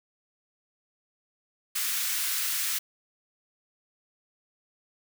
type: high-pass noise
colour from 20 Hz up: white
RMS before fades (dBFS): -29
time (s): 1.75-2.79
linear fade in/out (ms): 10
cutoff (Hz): 1300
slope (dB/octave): 24
effects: none